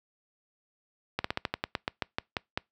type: slowing click train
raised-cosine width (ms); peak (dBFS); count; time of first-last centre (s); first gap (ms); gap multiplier
0.3; -12; 13; 1.19-2.575; 54; 1.13
effects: noise-tail reverb RT60 0.2 s tail -26 dB re dry + high-pass 60 Hz 12 dB/octave